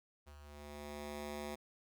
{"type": "ring-modulated tone", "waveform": "10% pulse", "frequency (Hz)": 146.83, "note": "D3", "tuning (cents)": 0, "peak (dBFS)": -33, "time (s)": [0.26, 1.56], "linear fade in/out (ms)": 20, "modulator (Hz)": 73.2, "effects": []}